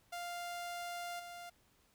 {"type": "tone with level steps", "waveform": "sawtooth", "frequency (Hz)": 698.5, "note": "F5", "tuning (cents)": 0, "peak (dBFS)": [-37, -43], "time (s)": [0.12, 1.5], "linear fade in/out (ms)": 10, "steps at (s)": 1.19, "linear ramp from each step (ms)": 10, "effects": ["pink hiss -71 dBFS RMS until 1.94 s"]}